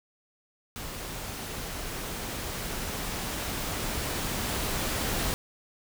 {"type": "noise with level ramp", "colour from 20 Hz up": "pink", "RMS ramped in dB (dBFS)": [-38, -29], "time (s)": [0.76, 5.34], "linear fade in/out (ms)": 0, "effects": []}